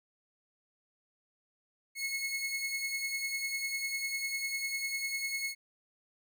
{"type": "beating tone pair", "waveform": "sawtooth", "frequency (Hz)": [2180, 2190], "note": ["C#7", "C#7"], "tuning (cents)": [-29, -22], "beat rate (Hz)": 10, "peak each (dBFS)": [-31, -36], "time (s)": [1.95, 5.55], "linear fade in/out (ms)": 50, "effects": []}